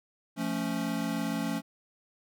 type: chord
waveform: square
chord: F augmented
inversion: none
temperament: equal with one note detuned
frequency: 173.21 / 220 / 277.2 Hz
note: F3 / A3 / C#4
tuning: -14 / 0 / 0 cents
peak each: -36 / -34 / -34 dBFS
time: 0.36-1.62 s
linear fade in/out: 50 ms
effects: none